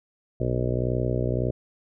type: harmonic tone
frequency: 61.74 Hz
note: B1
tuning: in tune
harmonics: 1 / 2 / 3 / 4 / 5 / 6 / 7 / 8 / 9 / 10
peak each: -31 / -26 / -37 / -33 / -36 / -31 / -34 / -34 / -35 / -35 dBFS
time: 0.4-1.51 s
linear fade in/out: 5 ms
effects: none